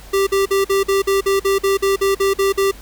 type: tone bursts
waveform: square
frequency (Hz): 392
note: G4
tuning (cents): 0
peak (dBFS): -14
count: 14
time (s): 0.13-2.714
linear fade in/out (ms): 10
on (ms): 140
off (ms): 48
effects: added 50 Hz sine -39 dBFS peak until 2.81 s + pink hiss -42 dBFS RMS until 2.81 s